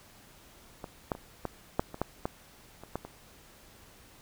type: clicks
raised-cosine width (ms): 1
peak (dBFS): -24 / -15 / -28 / -18 / -11 / -26 / -14 / -16 / -30 / -18 / -27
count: 11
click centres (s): 0.842 / 1.118 / 1.151 / 1.453 / 1.795 / 1.944 / 2.016 / 2.255 / 2.836 / 2.956 / 3.05
effects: pink hiss -56 dBFS RMS until 4.21 s